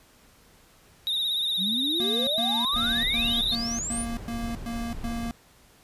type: tone with vibrato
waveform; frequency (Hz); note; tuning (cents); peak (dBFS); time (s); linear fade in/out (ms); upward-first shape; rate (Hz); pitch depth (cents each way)
triangle; 3729; A#7; 0; -23; 1.07-3.55; 0; triangle; 17; 80
type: exponential sweep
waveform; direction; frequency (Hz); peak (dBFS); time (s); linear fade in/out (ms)
sine; up; 175.7 to 10120; -29; 1.57-4.06; 50
type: tone bursts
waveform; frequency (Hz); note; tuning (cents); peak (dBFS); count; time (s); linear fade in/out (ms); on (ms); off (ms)
square; 233.1; A#3; 0; -31; 9; 2-5.31; 0; 270; 110
type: noise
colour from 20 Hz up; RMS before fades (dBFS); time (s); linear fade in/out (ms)
brown; -36; 2.73-5.31; 0
effects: pink hiss -57 dBFS RMS until 5.83 s + resampled to 32000 Hz